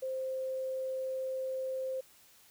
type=tone; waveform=sine; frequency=523.3 Hz; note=C5; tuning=in tune; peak=-33 dBFS; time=0.02-2.01 s; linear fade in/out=10 ms; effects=white hiss -61 dBFS RMS until 2.5 s

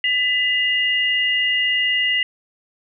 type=tone pair together; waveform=sine; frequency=1997 / 2836 Hz; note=B6 / F7; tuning=+19 / +26 cents; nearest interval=tritone; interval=607 cents; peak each=-19 dBFS; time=0.04-2.23 s; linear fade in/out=2 ms; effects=none

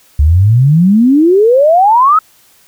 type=exponential sweep; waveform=sine; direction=up; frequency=69.3 to 1318.5 Hz; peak=-4 dBFS; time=0.19-2.19 s; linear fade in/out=5 ms; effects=white hiss -47 dBFS RMS until 2.67 s

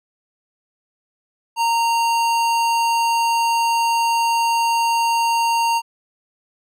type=tone with low-pass filter; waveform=square; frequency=925 Hz; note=A#5; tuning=14 cents flat; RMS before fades=-18 dBFS; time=1.56-5.82 s; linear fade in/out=50 ms; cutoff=12000 Hz; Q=0.63; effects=none

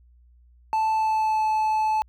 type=tone with pitch glide; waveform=triangle; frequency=878 to 867.4 Hz; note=A5 to A5; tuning=-4 to -25 cents; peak=-18 dBFS; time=0.73-2.02 s; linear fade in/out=0 ms; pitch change=-21 cents; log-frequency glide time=0.92-1.44 s; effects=added 60 Hz sine -52 dBFS peak until 2.08 s

